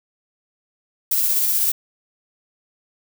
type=noise with tremolo; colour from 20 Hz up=violet; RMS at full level=-18 dBFS; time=1.11-1.72 s; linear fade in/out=5 ms; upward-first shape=sine; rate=16 Hz; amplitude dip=25%; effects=none